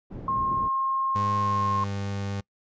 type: low-pass noise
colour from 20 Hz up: white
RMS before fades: -37 dBFS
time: 0.1-0.69 s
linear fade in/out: 20 ms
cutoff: 240 Hz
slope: 12 dB/octave
type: tone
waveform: sine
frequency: 1069 Hz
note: C6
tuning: 37 cents sharp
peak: -23 dBFS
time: 0.28-1.84 s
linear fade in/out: 2 ms
type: tone with pitch glide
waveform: 30% pulse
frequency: 102 to 99.5 Hz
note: G#2 to G2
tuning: -31 to +26 cents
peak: -26 dBFS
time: 1.15-2.41 s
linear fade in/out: 10 ms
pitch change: -43 cents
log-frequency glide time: 1.36-1.79 s
effects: noise-tail reverb RT60 0.1 s tail -25 dB re dry + resampled to 16000 Hz